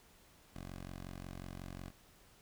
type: tone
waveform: 10% pulse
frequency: 45.51 Hz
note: F#1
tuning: 28 cents flat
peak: -37 dBFS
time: 0.54-1.91 s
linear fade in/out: 20 ms
effects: pink hiss -64 dBFS RMS until 2.41 s